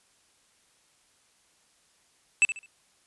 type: tone with echo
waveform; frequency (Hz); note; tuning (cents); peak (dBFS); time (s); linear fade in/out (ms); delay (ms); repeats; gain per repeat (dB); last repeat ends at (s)
square; 2637; E7; 0; -17; 2.42-2.45; 0; 70; 3; -11; 2.66
effects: white hiss -65 dBFS RMS until 3.06 s + resampled to 24000 Hz